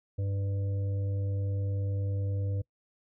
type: harmonic tone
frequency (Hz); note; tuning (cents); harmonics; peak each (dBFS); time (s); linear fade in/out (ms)
98.9; G2; +16; 1 / 3 / 5 / 6; -28 / -46 / -43 / -52; 0.18-2.62; 10
effects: noise-tail reverb RT60 0.1 s tail -24 dB re dry